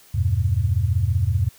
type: chord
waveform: sine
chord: E minor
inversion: none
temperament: equal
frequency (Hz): 82.41 / 98 / 123.47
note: E2 / G2 / B2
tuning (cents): 0 / 0 / 0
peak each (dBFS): -22 / -20 / -24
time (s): 0.14-1.49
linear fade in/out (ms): 10
effects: white hiss -51 dBFS RMS until 1.58 s